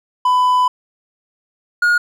triangle tone pair in turn, 1000 / 1434.8 Hz, B5 / F6, +21 / +46 cents, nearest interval tritone, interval 625 cents, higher second, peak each -9 dBFS, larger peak neither, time 0.25-0.68 / 1.82-1.98 s, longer first, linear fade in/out 5 ms, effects none

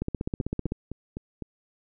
two click trains, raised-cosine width 3 ms, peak -21 / -15 dBFS, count 5 / 12, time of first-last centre 0.41-1.423 / 0.02-0.721 s, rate 3.95 / 15.7 Hz, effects none

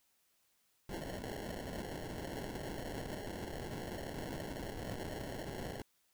white noise with sample-and-hold, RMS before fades -43 dBFS, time 0.89-5.82 s, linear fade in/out 2 ms, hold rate 1225 Hz, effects white hiss -75 dBFS RMS until 6.13 s

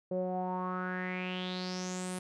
sawtooth tone with low-pass filter sweep, 183 Hz, F#3, 19 cents flat, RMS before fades -36 dBFS, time 0.11-2.19 s, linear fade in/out 5 ms, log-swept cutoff 500 to 10000 Hz, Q 6.3, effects none

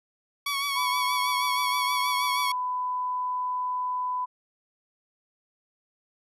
15% pulse tone with vibrato, 1121 Hz, C#6, 19 cents sharp, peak -20 dBFS, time 0.46-2.52 s, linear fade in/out 5 ms, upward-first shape triangle, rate 6.3 Hz, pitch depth 45 cents each way
sine tone, 1000 Hz, B5, 21 cents sharp, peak -26 dBFS, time 0.75-4.26 s, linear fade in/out 20 ms
effects resampled to 32000 Hz

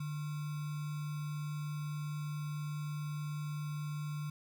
sine tone with sample-and-hold, 149.2 Hz, D3, 28 cents sharp, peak -36 dBFS, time 0-4.3 s, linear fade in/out 5 ms, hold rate 1225 Hz, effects none

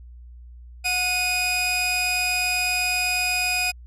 sawtooth tone pair together, 727 / 2487 Hz, F#5 / D#7, -31 / -1 cents, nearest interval octave + major sixth, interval 2130 cents, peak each -25 / -18 dBFS, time 0.84-3.72 s, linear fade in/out 20 ms, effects added 60 Hz sine -40 dBFS peak until 3.86 s + low-pass 12000 Hz 12 dB/octave

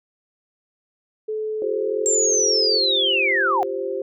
sine tone with pitch glide, 432.3 to 435.1 Hz, A4 to A4, -31 to -19 cents, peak -23 dBFS, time 1.28-2.79 s, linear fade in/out 10 ms, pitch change +12 cents, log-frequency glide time 1.79-2.47 s
sine chord, F suspended second, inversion none, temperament equal with one note detuned, 349.2 / 392 / 526 Hz, F4 / G4 / C5, 0 / 0 / +9 cents, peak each -31 / -26 / -27 dBFS, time 1.62-4.02 s, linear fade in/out 2 ms
sine linear sweep, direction down, 7510 to 698.5 Hz, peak -17 dBFS, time 2.06-3.63 s, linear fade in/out 0 ms
effects none

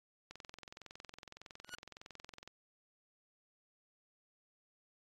click train, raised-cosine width 0.2 ms, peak -32 dBFS, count 48, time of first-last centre 0.31-2.476 s, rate 21.7 Hz
sawtooth tone with exponential growth, 1461 Hz, F#6, 22 cents flat, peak -37 dBFS, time 1.64-1.75 s, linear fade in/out 2 ms, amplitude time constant 23 ms
effects AAC 32 kbps

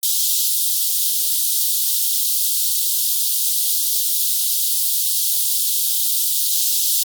white high-pass noise, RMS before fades -18 dBFS, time 0.03-7.03 s, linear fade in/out 2 ms, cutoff 3300 Hz, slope 48 dB/octave, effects Opus 24 kbps

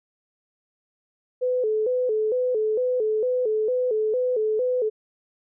sine tone with vibrato, 466.2 Hz, A#4, in tune, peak -20 dBFS, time 1.41-4.9 s, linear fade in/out 20 ms, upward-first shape square, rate 2.2 Hz, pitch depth 130 cents each way, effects none

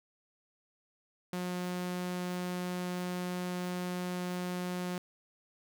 sawtooth tone, 179.7 Hz, F3, 50 cents sharp, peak -30 dBFS, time 1.33-4.98 s, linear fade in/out 2 ms, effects none

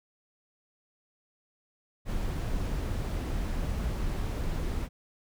brown noise, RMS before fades -31 dBFS, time 2.05-4.89 s, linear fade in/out 50 ms, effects none

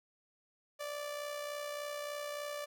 sawtooth tone with amplitude modulation, 585 Hz, D5, 7 cents flat, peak -33 dBFS, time 0.79-2.66 s, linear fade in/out 20 ms, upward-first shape sine, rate 63.4 Hz, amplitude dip 45%, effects none

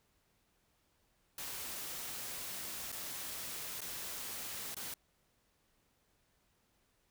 white noise with dropouts, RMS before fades -43 dBFS, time 1.38-4.94 s, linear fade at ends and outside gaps 2 ms, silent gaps 2.919-2.925 / 3.806-3.816 / 4.745-4.766 s, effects pink hiss -75 dBFS RMS until 7.1 s

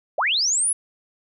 sine linear sweep, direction up, 485.9 to 10600 Hz, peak -18 dBFS, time 0.18-0.73 s, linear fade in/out 5 ms, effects none

